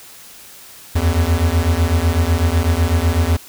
square beating tone pair, 79.7 / 87.7 Hz, D#2 / F2, +42 / +8 cents, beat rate 8 Hz, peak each -17 dBFS, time 0.95-3.37 s, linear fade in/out 10 ms, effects white hiss -40 dBFS RMS until 3.48 s

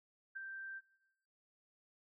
sine tone with ADSR envelope, 1568 Hz, G6, in tune, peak -40 dBFS, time 0.35-0.81 s, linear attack 17 ms, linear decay 12 ms, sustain -4 dB, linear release 37 ms, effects noise-tail reverb RT60 1.0 s tail -22 dB re dry

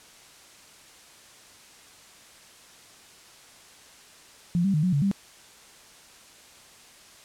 sine tone with pitch steps, 173.6 / 195.8 / 152.5 / 182.7 / 142.3 / 197.4 Hz, F3 / G3 / D#3 / F#3 / C#3 / G3, -10 / -2 / -34 / -22 / +46 / +12 cents, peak -20 dBFS, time 4.55-5.114 s, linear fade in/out 0 ms, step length 94 ms, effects white hiss -51 dBFS RMS until 7.24 s + low-pass 9000 Hz 12 dB/octave

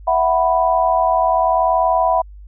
sine chord, E suspended second, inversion none, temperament equal, 659.3 / 740 / 987.8 Hz, E5 / F#5 / B5, 0 / 0 / 0 cents, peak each -17 dBFS, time 0.07-2.22 s, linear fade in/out 10 ms, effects added 50 Hz sine -35 dBFS peak until 2.47 s

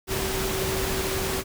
sine tone in noise, 382.2 Hz, G4, 44 cents flat, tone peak -30 dBFS, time 0.07-1.44 s, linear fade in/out 50 ms, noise pink, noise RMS -28 dBFS, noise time 0.07-1.44 s, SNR -5 dB, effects none

